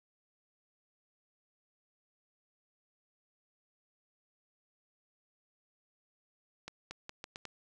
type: accelerating click train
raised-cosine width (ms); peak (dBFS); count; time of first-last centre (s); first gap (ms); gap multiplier
0.2; -25; 6; 6.68-7.453; 230; 0.8
effects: none